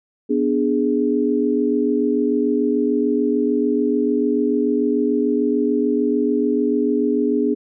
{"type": "chord", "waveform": "sine", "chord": "G# diminished", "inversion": "first", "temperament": "equal", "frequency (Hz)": [246.9, 293.7, 415.3], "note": ["B3", "D4", "G#4"], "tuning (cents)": [0, 0, 0], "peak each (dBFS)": -20, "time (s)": [0.29, 7.55], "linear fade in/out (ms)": 20, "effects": []}